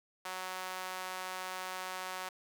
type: tone with high-pass filter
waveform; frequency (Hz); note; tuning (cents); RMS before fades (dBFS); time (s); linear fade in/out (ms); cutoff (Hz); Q
sawtooth; 185.3; F#3; +3; -41; 0.25-2.29; 5; 900; 1.2
effects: none